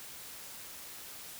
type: silence
effects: white hiss -47 dBFS RMS until 1.39 s